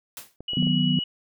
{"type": "noise with exponential decay", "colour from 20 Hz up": "white", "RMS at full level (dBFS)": -34, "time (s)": [0.17, 0.36], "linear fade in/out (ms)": 1, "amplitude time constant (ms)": 41}
{"type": "clicks", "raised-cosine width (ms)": 2, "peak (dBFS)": -24, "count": 4, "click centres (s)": [0.406, 0.534, 0.626, 0.671]}
{"type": "tone", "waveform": "sine", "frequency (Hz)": 2924, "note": "F#7", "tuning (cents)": -21, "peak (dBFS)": -26, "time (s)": [0.48, 1.04], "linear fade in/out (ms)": 5}
{"type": "chord", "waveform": "sine", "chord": "B major", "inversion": "first", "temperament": "equal", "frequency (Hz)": [155.56, 185, 246.9], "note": ["D#3", "F#3", "B3"], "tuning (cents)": [0, 0, 0], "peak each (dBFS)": -24, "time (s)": [0.57, 0.99], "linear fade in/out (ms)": 2}
{"effects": []}